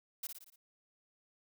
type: noise with echo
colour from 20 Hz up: blue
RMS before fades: -40 dBFS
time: 0.23-0.27 s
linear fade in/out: 5 ms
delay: 58 ms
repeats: 5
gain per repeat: -5 dB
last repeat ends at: 0.56 s
effects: none